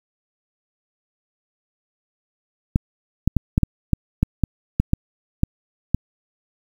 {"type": "clicks", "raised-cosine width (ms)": 5, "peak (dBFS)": -3, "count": 12, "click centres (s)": [2.759, 3.276, 3.367, 3.579, 3.633, 3.933, 4.23, 4.437, 4.8, 4.934, 5.434, 5.946], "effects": ["7-bit"]}